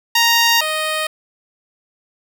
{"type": "tone pair in turn", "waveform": "10% pulse", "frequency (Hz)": [932.3, 622.2], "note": ["A#5", "D#5"], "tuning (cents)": [0, 0], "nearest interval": "perfect fifth", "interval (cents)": 700, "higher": "first", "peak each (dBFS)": [-3, -10], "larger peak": "first", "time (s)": [[0.15, 0.61], [0.61, 1.07]], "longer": "neither", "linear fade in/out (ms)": 5, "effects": []}